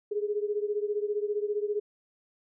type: beating tone pair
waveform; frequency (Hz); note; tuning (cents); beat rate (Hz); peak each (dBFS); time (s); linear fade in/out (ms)
sine; 411.3 / 426.3; G#4 / G#4; -17 / +45; 15; -29 / -32; 0.11-1.8; 10
effects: none